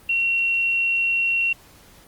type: tone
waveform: sine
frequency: 2734 Hz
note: F7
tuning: 37 cents flat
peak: -18 dBFS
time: 0.09-1.53 s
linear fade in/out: 5 ms
effects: pink hiss -50 dBFS RMS until 2.07 s + Opus 32 kbps